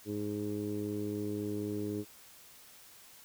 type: tone with low-pass filter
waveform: 15% pulse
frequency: 103.83 Hz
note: G#2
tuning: in tune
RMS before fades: -36 dBFS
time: 0.05-2.05 s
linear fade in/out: 50 ms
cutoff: 380 Hz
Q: 3.8
effects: white hiss -56 dBFS RMS until 3.24 s